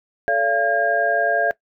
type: tone cluster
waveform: sine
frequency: 437.8 / 574 / 685 / 1619 Hz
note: A4 / D5 / F5 / G#6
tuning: -9 / -40 / -34 / -45 cents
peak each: -26 / -23 / -20 / -21 dBFS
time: 0.28-1.51 s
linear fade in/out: 0 ms
effects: noise-tail reverb RT60 0.1 s tail -19 dB re dry